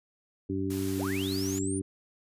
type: harmonic tone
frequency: 96.2 Hz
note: G2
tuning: 32 cents flat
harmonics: 1 / 2 / 3 / 4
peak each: -35 / -37 / -31 / -35 dBFS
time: 0.49-1.82 s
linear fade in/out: 10 ms
type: noise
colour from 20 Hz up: white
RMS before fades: -42 dBFS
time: 0.7-1.59 s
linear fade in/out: 5 ms
type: linear sweep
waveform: sine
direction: up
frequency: 181.1 to 9580 Hz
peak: -36 dBFS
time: 0.97-1.8 s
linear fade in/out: 20 ms
effects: resampled to 32000 Hz